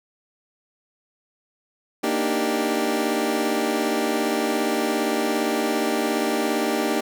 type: chord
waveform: 25% pulse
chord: Eb major seventh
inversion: second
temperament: equal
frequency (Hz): 233.1 / 293.7 / 311.1 / 392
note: Bb3 / D4 / Eb4 / G4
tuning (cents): 0 / 0 / 0 / 0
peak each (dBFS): -23 / -23 / -24 / -22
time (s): 2.03-7.01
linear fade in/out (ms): 10
effects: none